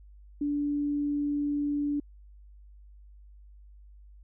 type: tone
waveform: sine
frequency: 290.1 Hz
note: D4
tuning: 21 cents flat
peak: -26 dBFS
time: 0.41-2 s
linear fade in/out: 5 ms
effects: added 50 Hz sine -49 dBFS peak until 4.23 s